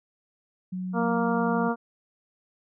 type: tone with vibrato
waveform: sine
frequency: 182.7 Hz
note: F#3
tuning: 22 cents flat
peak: -29 dBFS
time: 0.72-1.69 s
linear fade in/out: 10 ms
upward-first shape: square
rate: 2.2 Hz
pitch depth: 12 cents each way
type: harmonic tone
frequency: 233.6 Hz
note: A#3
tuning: 4 cents sharp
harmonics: 1 / 2 / 3 / 4 / 5 / 6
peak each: -26 / -29 / -31 / -32 / -33 / -34 dBFS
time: 0.93-1.76 s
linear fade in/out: 50 ms
effects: none